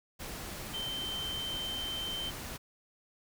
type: tone in noise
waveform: sine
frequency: 3108 Hz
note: G7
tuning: 16 cents flat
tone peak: -35 dBFS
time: 0.73-2.31 s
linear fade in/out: 20 ms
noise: pink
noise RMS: -42 dBFS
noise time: 0.19-2.58 s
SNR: +4 dB
effects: none